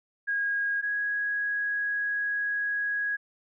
sine tone pair in turn, 1637 / 1658.9 Hz, G#6 / G#6, -25 / -2 cents, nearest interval unison, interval 23 cents, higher second, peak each -25 / -26 dBFS, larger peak first, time 0.27-0.82 / 0.82-3.17 s, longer second, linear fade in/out 20 ms, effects none

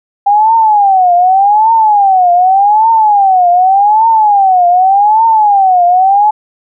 sine tone with vibrato, 798 Hz, G5, 31 cents sharp, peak -4 dBFS, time 0.26-6.31 s, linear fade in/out 10 ms, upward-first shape triangle, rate 0.85 Hz, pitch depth 240 cents each way, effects none

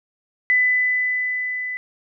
sine tone with level ramp, 2000 Hz, B6, 21 cents sharp, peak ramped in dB -13 to -25 dBFS, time 0.5-1.77 s, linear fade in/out 0 ms, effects none

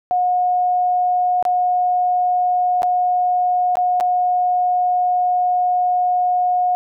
sine tone with dropouts, 723 Hz, F#5, 40 cents flat, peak -14 dBFS, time 0.11-6.75 s, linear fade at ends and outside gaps 0 ms, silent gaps 1.426-1.452 / 2.821-2.831 / 3.755-3.77 / 4.001-4.008 s, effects none

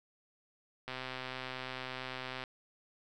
click train, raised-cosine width 0.3 ms, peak -24 dBFS, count 202, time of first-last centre 0.88-2.438 s, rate 129 Hz, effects none

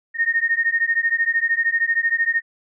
sine beating tone pair, 1839 / 1852 Hz, A#6 / A#6, -24 / -12 cents, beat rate 13 Hz, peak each -20 dBFS, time 0.14-2.42 s, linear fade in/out 50 ms, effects none

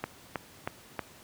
click train, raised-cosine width 0.5 ms, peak -16 dBFS, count 4, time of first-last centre 0.04-0.992 s, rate 3.15 Hz, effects pink hiss -53 dBFS RMS until 1.23 s + high-pass 80 Hz 12 dB/octave

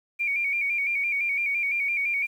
sine tone with vibrato, 2311 Hz, D7, 28 cents flat, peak -23 dBFS, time 0.19-2.27 s, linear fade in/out 20 ms, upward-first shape square, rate 5.9 Hz, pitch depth 55 cents each way, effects 9-bit

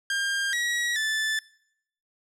sawtooth tone with pitch steps, 1603 / 1913 / 1753 Hz, G6 / A#6 / A6, +38 / +44 / -7 cents, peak -21 dBFS, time 0.1-1.39 s, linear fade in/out 2 ms, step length 430 ms, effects noise-tail reverb RT60 0.7 s tail -21 dB re dry + low-pass 9000 Hz 12 dB/octave

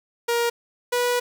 sawtooth tone pair in turn, 471.4 / 488.5 Hz, A#4 / B4, +19 / -19 cents, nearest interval minor second, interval 62 cents, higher second, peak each -16 dBFS, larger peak neither, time 0.28-0.5 / 0.92-1.2 s, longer second, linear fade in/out 10 ms, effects none

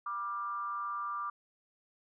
sine tone with frequency modulation, 1183 Hz, D6, 12 cents sharp, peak -34 dBFS, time 0.06-1.3 s, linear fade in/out 5 ms, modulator 209 Hz, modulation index 0.54, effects none

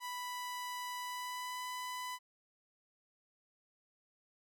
sawtooth tone with pitch glide, 989 to 999.3 Hz, B5 to B5, +2 to +20 cents, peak -36 dBFS, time 0-2.19 s, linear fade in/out 50 ms, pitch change +18 cents, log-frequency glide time 1.01-1.62 s, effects none

